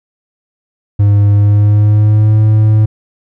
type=tone with pitch glide; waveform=triangle; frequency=102.1 to 107.86 Hz; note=G#2 to A2; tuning=-29 to -34 cents; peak=-3 dBFS; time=0.99-2.86 s; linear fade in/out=10 ms; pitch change=+95 cents; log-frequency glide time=1.33-2.39 s; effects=none